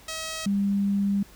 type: tone pair in turn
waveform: 5% pulse / sine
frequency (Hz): 640 / 199.73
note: D#5 / G3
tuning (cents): +49 / +33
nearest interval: octave + minor sixth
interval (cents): 2016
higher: first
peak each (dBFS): -20 / -21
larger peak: first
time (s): 0.08-0.46 / 0.46-1.23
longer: second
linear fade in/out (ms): 5
effects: added 50 Hz sine -54 dBFS peak until 1.35 s + pink hiss -52 dBFS RMS until 1.35 s